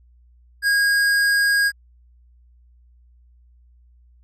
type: tone with hard clipping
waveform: sine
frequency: 1634 Hz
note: G#6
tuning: 29 cents flat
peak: -17 dBFS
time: 0.62-1.72 s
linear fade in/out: 50 ms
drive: 14 dB
effects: added 60 Hz sine -50 dBFS peak until 4.23 s + AAC 64 kbps